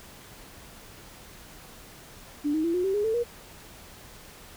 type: tone with pitch steps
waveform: sine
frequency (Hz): 292.7 / 313.7 / 336.2 / 360.4 / 386.2 / 413.9 / 443.7 / 475.5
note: D4 / D#4 / E4 / F#4 / G4 / G#4 / A4 / A#4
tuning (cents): -6 / +14 / +34 / -45 / -26 / -6 / +14 / +34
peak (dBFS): -23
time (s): 2.44-3.24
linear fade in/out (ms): 20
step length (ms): 100
effects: pink hiss -48 dBFS RMS until 4.56 s